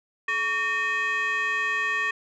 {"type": "tone with frequency modulation", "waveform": "sine", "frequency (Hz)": 1829, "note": "A#6", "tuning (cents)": -33, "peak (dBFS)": -21, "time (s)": [0.28, 2.11], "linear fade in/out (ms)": 5, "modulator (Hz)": 700, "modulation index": 0.97, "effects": ["tanh soft clip ceiling -21 dBFS"]}